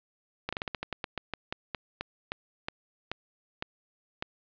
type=slowing click train; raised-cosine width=0.3 ms; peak=-16 dBFS; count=19; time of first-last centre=0.49-4.225 s; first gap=36 ms; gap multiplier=1.18; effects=resampled to 11025 Hz + 8-bit